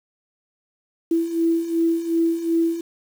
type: beating tone pair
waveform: sine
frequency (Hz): 330 / 332.7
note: E4 / E4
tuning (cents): +2 / +16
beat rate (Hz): 2.7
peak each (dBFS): -24 / -19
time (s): 1.11-2.81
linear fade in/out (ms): 5
effects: 7-bit